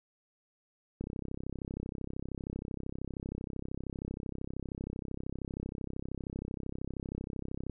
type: click train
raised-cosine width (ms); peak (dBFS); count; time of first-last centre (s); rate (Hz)
3; -25; 221; 1.01-7.697; 32.9
effects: none